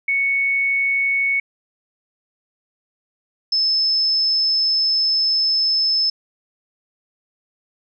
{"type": "tone pair in turn", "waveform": "sine", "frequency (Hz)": [2217, 5237], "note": ["C#7", "E8"], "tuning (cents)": [0, -12], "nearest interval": "octave + minor third", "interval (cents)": 1488, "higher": "second", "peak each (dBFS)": [-16, -15], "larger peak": "second", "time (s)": [[0.08, 1.4], [3.52, 6.1]], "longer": "second", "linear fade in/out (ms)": 5, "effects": []}